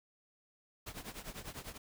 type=noise with tremolo; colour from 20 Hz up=pink; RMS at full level=-43 dBFS; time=0.86-1.78 s; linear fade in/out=10 ms; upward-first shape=triangle; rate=10 Hz; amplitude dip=90%; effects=none